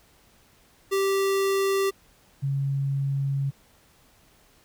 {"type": "tone pair in turn", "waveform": ["square", "sine"], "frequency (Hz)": [390.7, 138.13], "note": ["G4", "C#3"], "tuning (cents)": [-6, -6], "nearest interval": "octave + tritone", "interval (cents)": 1800, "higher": "first", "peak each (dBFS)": [-22, -23], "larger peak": "first", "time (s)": [[0.91, 1.91], [2.42, 3.51]], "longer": "second", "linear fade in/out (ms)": 20, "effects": ["pink hiss -59 dBFS RMS until 4.64 s"]}